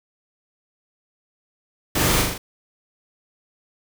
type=noise with echo; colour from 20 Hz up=pink; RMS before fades=-21 dBFS; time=1.95-2.22 s; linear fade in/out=5 ms; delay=40 ms; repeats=4; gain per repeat=-3 dB; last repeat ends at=2.38 s; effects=none